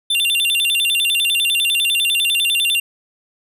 square tone with vibrato, 3136 Hz, G7, in tune, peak -15 dBFS, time 0.1-2.8 s, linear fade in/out 5 ms, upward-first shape square, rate 10 Hz, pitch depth 210 cents each way, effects none

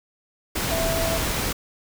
sine tone in noise, 660 Hz, E5, 2 cents sharp, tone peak -25 dBFS, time 0.71-1.18 s, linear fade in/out 10 ms, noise pink, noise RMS -25 dBFS, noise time 0.55-1.53 s, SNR -3 dB, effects none

